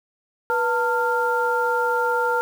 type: tone cluster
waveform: sine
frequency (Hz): 487.3 / 903 / 1392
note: B4 / A5 / F6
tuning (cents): -23 / +45 / -6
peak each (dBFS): -23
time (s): 0.5-2.41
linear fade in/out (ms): 0
effects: 7-bit